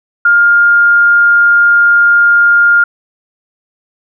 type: tone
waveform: sine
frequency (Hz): 1409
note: F6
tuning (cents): +15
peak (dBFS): -4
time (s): 0.25-2.84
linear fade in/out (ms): 5
effects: none